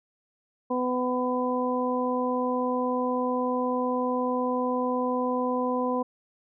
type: harmonic tone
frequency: 250.9 Hz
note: B3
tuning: 28 cents sharp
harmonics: 1 / 2 / 3 / 4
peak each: -28 / -28 / -35 / -30 dBFS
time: 0.7-6.03 s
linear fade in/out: 10 ms
effects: none